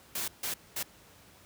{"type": "noise bursts at uneven times", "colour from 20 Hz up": "white", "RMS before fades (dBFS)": -34, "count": 3, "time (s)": [[0.15, 0.28], [0.43, 0.54], [0.76, 0.83]], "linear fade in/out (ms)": 5, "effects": ["pink hiss -57 dBFS RMS until 1.45 s", "high-pass 60 Hz 12 dB/octave"]}